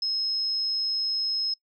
sine tone, 5160 Hz, E8, 38 cents flat, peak -24 dBFS, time 0.02-1.54 s, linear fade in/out 5 ms, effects noise-tail reverb RT60 0.1 s tail -26 dB re dry

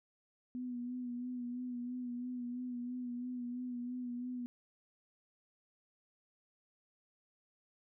sine tone with vibrato, 246.4 Hz, B3, 4 cents flat, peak -38 dBFS, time 0.55-4.46 s, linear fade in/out 0 ms, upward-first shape sine, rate 3 Hz, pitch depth 34 cents each way, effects none

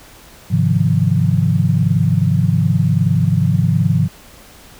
sine chord, F minor seventh, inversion first, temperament equal with one note detuned, 103.83 / 132.95 / 155.56 / 174.61 Hz, Ab2 / C3 / Eb3 / F3, 0 / +28 / 0 / 0 cents, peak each -17 dBFS, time 0.5-4.08 s, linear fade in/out 20 ms, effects pink hiss -42 dBFS RMS until 4.79 s

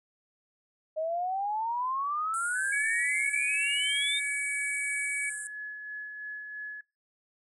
sine exponential sweep, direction up, 619 to 3695 Hz, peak -28 dBFS, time 0.96-4.2 s, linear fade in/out 20 ms
white band-pass noise, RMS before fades -40 dBFS, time 2.34-5.47 s, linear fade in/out 0 ms, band 7700 to 10000 Hz, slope 96 dB/octave
sine tone with tremolo, 1700 Hz, G#6, 40 cents sharp, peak -35 dBFS, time 2.55-6.81 s, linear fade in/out 5 ms, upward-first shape sine, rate 3 Hz, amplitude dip 35%
sine tone, 2266 Hz, C#7, 37 cents sharp, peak -30 dBFS, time 2.72-5.3 s, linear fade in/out 10 ms
effects noise-tail reverb RT60 0.3 s tail -26 dB re dry

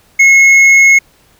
triangle tone with hard clipping, 2173 Hz, C#7, 35 cents flat, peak -4 dBFS, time 0.19-0.99 s, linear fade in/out 10 ms, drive 8 dB, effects pink hiss -49 dBFS RMS until 1.39 s

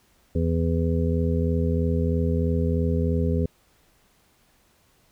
harmonic tone, 83.1 Hz, E2, 15 cents sharp, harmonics 1 / 2 / 3 / 5 / 6, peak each -23 / -26 / -28 / -30 / -31 dBFS, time 0.35-3.46 s, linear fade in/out 5 ms, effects pink hiss -62 dBFS RMS until 5.11 s

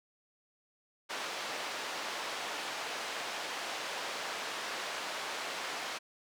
pink band-pass noise, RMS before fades -39 dBFS, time 1.09-5.99 s, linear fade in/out 20 ms, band 610 to 5200 Hz, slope 12 dB/octave, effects none

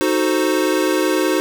square chord, D# diminished seventh, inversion none, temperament equal, 311.1 / 370 / 440 / 523.3 Hz, D#4 / F#4 / A4 / C5, 0 / 0 / 0 / 0 cents, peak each -20 / -20 / -26 / -23 dBFS, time 0.01-1.4 s, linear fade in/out 0 ms, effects none

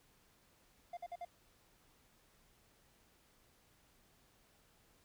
triangle tone bursts, 698.5 Hz, F5, in tune, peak -40 dBFS, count 4, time 0.93-1.25 s, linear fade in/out 5 ms, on 41 ms, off 52 ms, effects pink hiss -70 dBFS RMS until 5.04 s

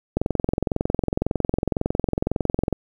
click train, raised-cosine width 2 ms, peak -7 dBFS, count 57, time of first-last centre 0.17-2.727 s, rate 21.9 Hz, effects 8-bit

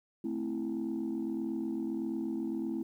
sine chord, A minor, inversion none, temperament equal, 220 / 261.6 / 329.6 Hz, A3 / C4 / E4, 0 / 0 / 0 cents, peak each -36 / -36 / -34 dBFS, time 0.24-2.83 s, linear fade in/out 5 ms, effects tanh soft clip ceiling -27 dBFS + 11-bit

